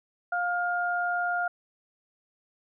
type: tone pair together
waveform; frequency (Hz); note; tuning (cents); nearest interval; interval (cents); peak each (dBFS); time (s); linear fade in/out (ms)
sine; 707 / 1413.1; F5 / F6; +21 / +20; octave; 1199; -28; 0.32-1.48; 5
effects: none